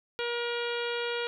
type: harmonic tone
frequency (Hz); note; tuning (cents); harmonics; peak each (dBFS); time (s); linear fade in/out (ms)
475.7; A#4; +35; 1 / 2 / 3 / 4 / 5 / 6 / 7 / 8 / 9; -32 / -40 / -37 / -43 / -40 / -41 / -41 / -47 / -48; 0.19-1.27; 0
effects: none